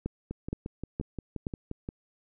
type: two click trains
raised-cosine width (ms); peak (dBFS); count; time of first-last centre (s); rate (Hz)
3; -18 / -22; 4 / 10; 0.06-1.468 / 0.31-1.889; 2.13 / 5.7
effects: none